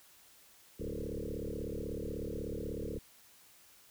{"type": "tone with frequency modulation", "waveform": "sine", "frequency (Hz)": 257.4, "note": "C4", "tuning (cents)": -28, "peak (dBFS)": -36, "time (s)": [0.79, 2.99], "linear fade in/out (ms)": 10, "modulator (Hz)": 36.3, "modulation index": 6.7, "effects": ["white hiss -61 dBFS RMS until 3.9 s"]}